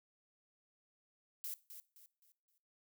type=noise with echo; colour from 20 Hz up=violet; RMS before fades=-43 dBFS; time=1.44-1.54 s; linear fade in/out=0 ms; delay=260 ms; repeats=4; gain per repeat=-9 dB; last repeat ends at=2.58 s; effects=noise-tail reverb RT60 0.4 s tail -19 dB re dry